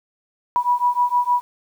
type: beating tone pair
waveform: sine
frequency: 973 / 979.5 Hz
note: B5 / B5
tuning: -26 / -15 cents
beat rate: 6.5 Hz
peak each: -19 dBFS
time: 0.56-1.41 s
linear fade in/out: 0 ms
effects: 8-bit